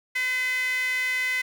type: tone with high-pass filter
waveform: sawtooth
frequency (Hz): 508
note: B4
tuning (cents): +49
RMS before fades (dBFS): -26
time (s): 0.15-1.42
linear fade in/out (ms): 10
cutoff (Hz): 2000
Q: 7.7
effects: none